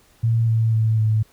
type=tone with pitch steps; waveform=sine; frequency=114.5 / 112.66 / 110.86 / 109.08 Hz; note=A#2 / A2 / A2 / A2; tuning=-31 / +41 / +13 / -15 cents; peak=-15 dBFS; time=0.23-1.23 s; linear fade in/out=10 ms; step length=250 ms; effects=pink hiss -56 dBFS RMS until 1.32 s